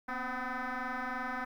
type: tone with frequency modulation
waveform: sine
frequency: 264.5 Hz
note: C4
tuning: 19 cents sharp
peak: -32 dBFS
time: 0.08-1.45 s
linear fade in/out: 10 ms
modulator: 253 Hz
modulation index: 6.4
effects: tanh soft clip ceiling -32 dBFS + 11-bit